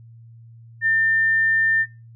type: tone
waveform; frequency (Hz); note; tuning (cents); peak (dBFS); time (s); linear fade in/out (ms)
sine; 1800; A6; +39; -16; 0.81-1.86; 50
effects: noise-tail reverb RT60 0.3 s tail -22 dB re dry + added 115 Hz sine -42 dBFS peak until 2.15 s